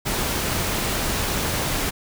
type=noise; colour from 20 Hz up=pink; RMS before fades=-24 dBFS; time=0.05-1.91 s; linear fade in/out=20 ms; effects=none